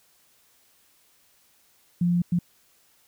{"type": "tone bursts at uneven times", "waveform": "sine", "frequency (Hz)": 174.61, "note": "F3", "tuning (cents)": 0, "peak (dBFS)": -19, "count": 2, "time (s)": [[2.01, 2.22], [2.32, 2.39]], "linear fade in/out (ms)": 5, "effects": ["white hiss -62 dBFS RMS until 3.07 s"]}